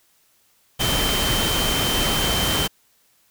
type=tone in noise; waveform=sine; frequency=3107 Hz; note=G7; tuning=16 cents flat; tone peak=-24 dBFS; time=0.79-2.68 s; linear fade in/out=20 ms; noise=pink; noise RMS=-22 dBFS; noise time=0.79-2.68 s; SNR=-5 dB; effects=white hiss -61 dBFS RMS until 3.3 s